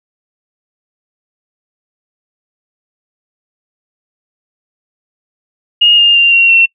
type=tone with pitch steps; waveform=sine; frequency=2855 / 2819 / 2783 / 2748 / 2714 Hz; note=F7 / F7 / F7 / F7 / E7; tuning=+37 / +16 / -7 / -29 / +50 cents; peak=-4 dBFS; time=5.81-6.66 s; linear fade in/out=10 ms; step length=170 ms; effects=noise-tail reverb RT60 0.1 s tail -23 dB re dry